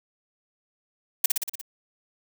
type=noise with echo; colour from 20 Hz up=blue; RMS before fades=-18 dBFS; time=1.24-1.26 s; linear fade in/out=5 ms; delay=59 ms; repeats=6; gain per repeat=-3 dB; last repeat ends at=1.614 s; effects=none